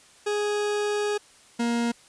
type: tone pair in turn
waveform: 40% pulse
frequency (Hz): 415.3 / 235.4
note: G#4 / A#3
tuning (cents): 0 / +17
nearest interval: minor seventh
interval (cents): 983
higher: first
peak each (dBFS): -23 / -22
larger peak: second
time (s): 0.26-1.18 / 1.59-1.92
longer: first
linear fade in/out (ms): 10
effects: white hiss -54 dBFS RMS until 2.08 s + resampled to 22050 Hz